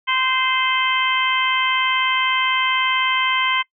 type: harmonic tone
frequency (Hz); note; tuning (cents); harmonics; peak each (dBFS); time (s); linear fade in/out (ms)
519; C5; -14; 2 / 3 / 4 / 5 / 6; -21 / -27 / -21 / -27 / -23; 0.07-3.63; 20
effects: noise-tail reverb RT60 0.1 s tail -24 dB re dry